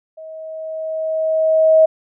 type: tone with level ramp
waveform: sine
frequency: 636 Hz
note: D#5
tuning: 38 cents sharp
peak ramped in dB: -32 to -6 dBFS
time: 0.17-1.86 s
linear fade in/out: 10 ms
effects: none